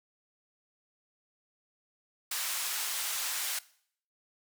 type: band-pass noise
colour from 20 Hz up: white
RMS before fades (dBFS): -34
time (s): 2.31-3.59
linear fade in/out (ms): 5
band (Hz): 930 to 14000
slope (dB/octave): 12
effects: noise-tail reverb RT60 0.6 s tail -20 dB re dry